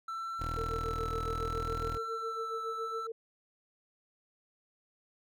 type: tone with vibrato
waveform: triangle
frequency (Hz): 1332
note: E6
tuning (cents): +18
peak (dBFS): -34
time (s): 0.08-3.07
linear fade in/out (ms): 5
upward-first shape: sine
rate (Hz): 0.67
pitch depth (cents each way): 17
type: tone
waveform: 20% pulse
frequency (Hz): 40.53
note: E1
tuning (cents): -29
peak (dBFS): -31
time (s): 0.39-1.98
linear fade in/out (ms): 20
type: tone with tremolo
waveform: sine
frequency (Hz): 453.1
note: A#4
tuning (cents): -49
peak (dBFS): -35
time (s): 0.57-3.12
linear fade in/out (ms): 5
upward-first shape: sine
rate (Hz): 7.2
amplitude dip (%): 85
effects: none